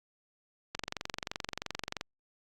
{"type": "click train", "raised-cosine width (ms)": 0.2, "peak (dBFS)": -17, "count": 30, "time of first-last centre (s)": [0.75, 2.011], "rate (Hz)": 23, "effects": ["Opus 48 kbps"]}